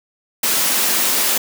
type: high-pass noise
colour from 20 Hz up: white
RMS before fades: -17 dBFS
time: 0.43-1.38 s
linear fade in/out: 5 ms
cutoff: 160 Hz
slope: 96 dB/octave
effects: none